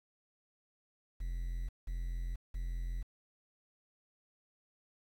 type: tone bursts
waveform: triangle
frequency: 42.93 Hz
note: F1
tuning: 29 cents flat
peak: -33 dBFS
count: 3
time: 1.2-3.03 s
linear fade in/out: 10 ms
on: 490 ms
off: 180 ms
effects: 10-bit